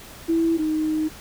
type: tone pair in turn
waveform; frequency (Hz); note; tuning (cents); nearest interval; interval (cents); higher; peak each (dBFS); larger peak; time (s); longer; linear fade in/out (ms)
sine; 329.6 / 311.1; E4 / D#4; 0 / 0; minor second; 100; first; -17 / -20; first; 0.28-0.58 / 0.58-1.09; second; 20
effects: pink hiss -42 dBFS RMS until 1.2 s